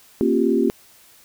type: chord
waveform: sine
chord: G half-diminished seventh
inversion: first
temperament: equal with one note detuned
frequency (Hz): 233.1 / 271.6 / 349.2 / 392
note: Bb3 / Db4 / F4 / G4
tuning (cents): 0 / -35 / 0 / 0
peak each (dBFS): -21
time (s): 0.21-0.7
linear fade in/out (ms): 0
effects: white hiss -51 dBFS RMS until 1.24 s